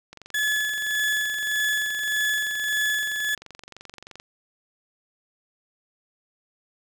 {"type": "click train", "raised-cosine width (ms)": 0.2, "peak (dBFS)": -24, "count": 95, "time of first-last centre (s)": [0.13, 4.199], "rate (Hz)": 23.1}
{"type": "tone with tremolo", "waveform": "35% pulse", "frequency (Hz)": 1713, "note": "A6", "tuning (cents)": -47, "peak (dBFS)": -19, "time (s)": [0.34, 3.35], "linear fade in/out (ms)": 5, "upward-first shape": "sine", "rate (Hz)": 1.7, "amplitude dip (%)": 45}
{"effects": []}